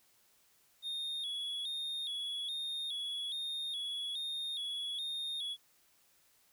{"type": "tone with vibrato", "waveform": "triangle", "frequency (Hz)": 3520, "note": "A7", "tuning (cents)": 0, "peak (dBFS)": -35, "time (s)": [0.82, 5.57], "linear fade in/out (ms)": 50, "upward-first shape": "square", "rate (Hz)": 1.2, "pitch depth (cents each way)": 75, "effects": ["white hiss -69 dBFS RMS until 6.52 s"]}